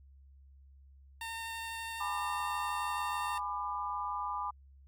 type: tone with vibrato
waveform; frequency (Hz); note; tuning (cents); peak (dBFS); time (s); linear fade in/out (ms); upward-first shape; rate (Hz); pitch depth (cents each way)
15% pulse; 910; A#5; -42; -32; 1.21-3.38; 2; sine; 12; 8
type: chord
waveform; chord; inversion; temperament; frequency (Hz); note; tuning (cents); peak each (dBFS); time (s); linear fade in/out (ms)
sine; G# diminished; none; just; 830.6 / 996.7 / 1196.1; G#5 / B5 / D6; 0 / +16 / +31; -40 / -37 / -38; 2-4.51; 10
effects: added 68 Hz sine -55 dBFS peak until 4.87 s + AAC 64 kbps